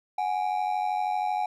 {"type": "ring-modulated tone", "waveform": "triangle", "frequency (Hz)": 784, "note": "G5", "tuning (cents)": 0, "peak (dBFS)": -20, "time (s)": [0.18, 1.46], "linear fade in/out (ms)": 5, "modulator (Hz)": 46.4, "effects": []}